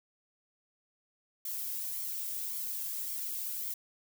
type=noise with flanger; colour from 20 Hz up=violet; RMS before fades=-37 dBFS; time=1.45-3.74 s; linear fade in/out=5 ms; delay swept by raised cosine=0.9 to 1.89 ms; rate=1.8 Hz; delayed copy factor=+0.5; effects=none